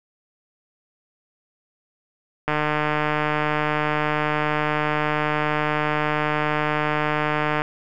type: click train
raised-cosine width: 0.5 ms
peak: -7 dBFS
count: 777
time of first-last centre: 2.48-7.619 s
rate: 151 Hz
effects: none